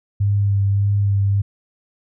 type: tone with vibrato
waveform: sine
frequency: 100.3 Hz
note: G2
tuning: 40 cents sharp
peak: -14 dBFS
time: 0.2-1.42 s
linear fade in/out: 10 ms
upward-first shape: sine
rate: 1.7 Hz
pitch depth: 19 cents each way
effects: none